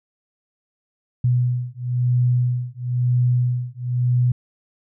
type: beating tone pair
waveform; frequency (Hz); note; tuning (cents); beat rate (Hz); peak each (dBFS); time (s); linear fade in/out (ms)
sine; 123.1 / 124.1; B2 / B2; -5 / +9; 1; -20 / -20; 1.24-4.32; 5
effects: none